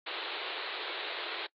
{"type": "band-pass noise", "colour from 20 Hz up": "white", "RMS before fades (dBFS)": -38, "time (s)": [0.06, 1.47], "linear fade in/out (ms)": 10, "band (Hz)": [320, 4200], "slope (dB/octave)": 96, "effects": ["noise-tail reverb RT60 0.1 s tail -26 dB re dry", "AAC 48 kbps"]}